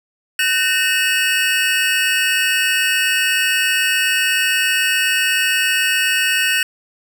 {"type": "tone cluster", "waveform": "square", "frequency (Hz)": [1512, 1831, 2604, 2883], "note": ["F#6", "A#6", "E7", "F#7"], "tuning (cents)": [37, -32, -22, -46], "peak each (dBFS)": -21, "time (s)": [0.39, 6.63], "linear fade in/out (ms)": 2, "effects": []}